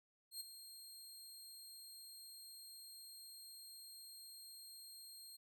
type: tone with ADSR envelope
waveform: 20% pulse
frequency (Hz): 4212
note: C8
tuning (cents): +11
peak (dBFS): -37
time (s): 0.31-5.37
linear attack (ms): 94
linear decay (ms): 15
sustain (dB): -11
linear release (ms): 13
effects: none